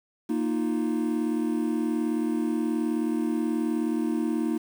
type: chord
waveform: triangle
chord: Bb suspended fourth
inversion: none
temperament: just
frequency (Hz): 233.1 / 310.8 / 349.6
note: Bb3 / Eb4 / F4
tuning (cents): 0 / -2 / +2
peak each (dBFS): -26 / -25 / -30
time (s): 0.29-4.58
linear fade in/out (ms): 10
effects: 8-bit